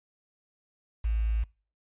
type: tone with quantisation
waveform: sine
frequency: 55 Hz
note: A1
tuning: in tune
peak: -24 dBFS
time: 1.04-1.44 s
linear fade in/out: 10 ms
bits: 8
effects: noise-tail reverb RT60 0.4 s tail -25 dB re dry + resampled to 8000 Hz